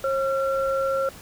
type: tone pair together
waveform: sine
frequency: 539 / 1364.5 Hz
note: C#5 / F6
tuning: -49 / -41 cents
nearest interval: octave + major third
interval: 1608 cents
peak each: -22 / -27 dBFS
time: 0.04-1.09 s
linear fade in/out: 2 ms
effects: pink hiss -44 dBFS RMS until 1.21 s